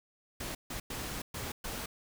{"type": "noise bursts at uneven times", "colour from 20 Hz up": "pink", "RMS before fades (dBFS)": -39, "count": 5, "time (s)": [[0.4, 0.55], [0.7, 0.8], [0.9, 1.22], [1.34, 1.52], [1.64, 1.86]], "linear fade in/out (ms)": 5, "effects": []}